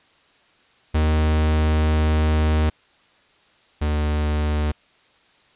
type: tone pair in turn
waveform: 45% pulse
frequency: 77.4 / 75.28 Hz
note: D#2 / D2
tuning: -9 / +43 cents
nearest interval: unison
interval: 48 cents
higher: first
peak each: -16 / -19 dBFS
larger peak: first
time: 0.94-2.7 / 3.81-4.72 s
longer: first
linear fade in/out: 10 ms
effects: white hiss -57 dBFS RMS until 5.55 s + resampled to 8000 Hz